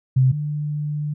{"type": "tone pair in turn", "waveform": "sine", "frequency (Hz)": [130.4, 148.76], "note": ["C3", "D3"], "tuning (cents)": [-5, 23], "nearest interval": "major second", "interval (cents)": 228, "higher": "second", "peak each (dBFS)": [-12, -22], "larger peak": "first", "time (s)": [[0.16, 0.32], [0.32, 1.14]], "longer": "second", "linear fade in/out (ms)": 10, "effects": []}